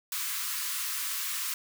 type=high-pass noise; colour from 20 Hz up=white; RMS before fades=-33 dBFS; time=0.12-1.54 s; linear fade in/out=2 ms; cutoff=1000 Hz; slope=96 dB/octave; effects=none